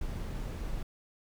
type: noise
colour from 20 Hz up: brown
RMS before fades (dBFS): -36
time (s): 0.01-0.83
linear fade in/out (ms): 5
effects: none